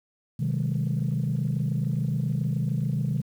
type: tone cluster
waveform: sine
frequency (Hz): 127.9 / 155 / 188.1 / 206.9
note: C3 / D#3 / F#3 / G#3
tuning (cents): -39 / -6 / +29 / -6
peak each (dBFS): -26 / -26 / -33 / -32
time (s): 0.39-3.22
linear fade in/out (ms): 10
effects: tanh soft clip ceiling -18 dBFS + 9-bit